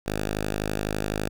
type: tone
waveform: 5% pulse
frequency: 51.91 Hz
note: G#1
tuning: in tune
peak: -15 dBFS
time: 0.06-1.29 s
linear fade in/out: 5 ms
effects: none